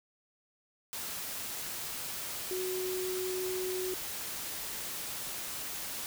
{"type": "tone in noise", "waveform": "sine", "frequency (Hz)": 370, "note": "F#4", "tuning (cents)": 0, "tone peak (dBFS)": -33, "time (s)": [2.51, 3.94], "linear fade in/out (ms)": 0, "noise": "white", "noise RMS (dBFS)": -39, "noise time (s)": [0.93, 6.06], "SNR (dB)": 3, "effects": []}